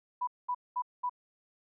sine tone bursts, 987.8 Hz, B5, in tune, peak -29 dBFS, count 4, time 0.21-1.096 s, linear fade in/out 10 ms, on 64 ms, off 210 ms, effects none

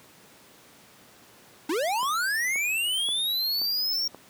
square linear sweep, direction up, 279.9 to 5588 Hz, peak -25 dBFS, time 1.69-4.08 s, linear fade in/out 5 ms
click train, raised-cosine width 1 ms, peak -27 dBFS, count 5, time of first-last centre 2.03-4.146 s, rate 1.89 Hz
effects pink hiss -53 dBFS RMS until 4.29 s + high-pass 150 Hz 12 dB/octave

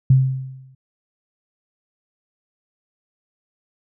sine tone with exponential decay, 131.7 Hz, C3, 12 cents sharp, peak -7 dBFS, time 0.1-0.75 s, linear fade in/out 5 ms, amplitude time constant 140 ms, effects none

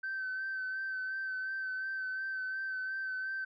sine tone with vibrato, 1539 Hz, G6, 32 cents flat, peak -33 dBFS, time 0.03-3.45 s, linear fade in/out 10 ms, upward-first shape sine, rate 2.8 Hz, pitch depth 24 cents each way, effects tanh soft clip ceiling -31 dBFS

